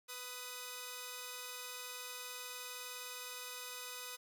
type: tone pair together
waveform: 5% pulse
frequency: 496.7 / 1251.6 Hz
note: B4 / D#6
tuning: +10 / +10 cents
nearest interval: octave + major third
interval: 1600 cents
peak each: -36 / -35 dBFS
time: 0.08-4.17 s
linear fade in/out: 20 ms
effects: none